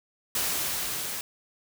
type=noise with level ramp; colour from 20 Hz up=white; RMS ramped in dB=-27 to -34 dBFS; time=0.35-1.21 s; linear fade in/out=2 ms; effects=none